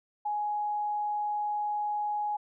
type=tone; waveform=sine; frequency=835 Hz; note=G#5; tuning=9 cents sharp; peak=-28 dBFS; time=0.25-2.37 s; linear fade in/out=10 ms; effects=none